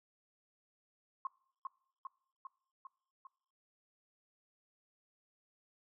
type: tone with echo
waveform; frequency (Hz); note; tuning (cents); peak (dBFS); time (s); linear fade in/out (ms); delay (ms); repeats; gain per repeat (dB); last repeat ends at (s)
sine; 1066; C6; +32; -35; 1.25-1.27; 2; 400; 5; -3; 3.27
effects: noise-tail reverb RT60 0.7 s tail -24 dB re dry